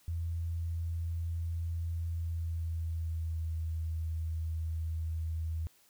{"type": "tone with pitch glide", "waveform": "sine", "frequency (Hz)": [83.6, 80.71], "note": ["E2", "E2"], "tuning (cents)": [25, -36], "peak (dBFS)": -32, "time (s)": [0.08, 5.67], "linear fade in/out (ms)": 0, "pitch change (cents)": -61, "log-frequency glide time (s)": [2.06, 3.59], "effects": ["white hiss -65 dBFS RMS until 5.89 s"]}